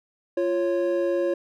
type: tone pair together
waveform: triangle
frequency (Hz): 346.8 / 550.5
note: F4 / C#5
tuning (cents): -12 / -12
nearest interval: minor sixth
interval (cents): 800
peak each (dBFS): -22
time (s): 0.37-1.34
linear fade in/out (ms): 5
effects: none